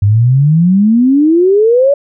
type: exponential sweep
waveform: sine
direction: up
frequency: 97.7 to 579 Hz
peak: -5 dBFS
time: 0.02-1.94 s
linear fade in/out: 5 ms
effects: none